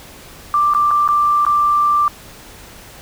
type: tone with dropouts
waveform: sine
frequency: 1179 Hz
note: D6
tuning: 6 cents sharp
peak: -11 dBFS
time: 0.54-2.08 s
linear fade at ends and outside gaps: 1 ms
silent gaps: 0.737-0.748 / 0.908-0.912 / 1.078-1.088 / 1.451-1.465 s
effects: pink hiss -39 dBFS RMS until 3.01 s